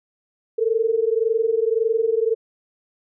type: tone pair together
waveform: sine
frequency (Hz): 440 / 461.8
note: A4 / A#4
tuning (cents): 0 / -16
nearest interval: minor second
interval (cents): 84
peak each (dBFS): -20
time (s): 0.58-2.35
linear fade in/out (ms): 10
effects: none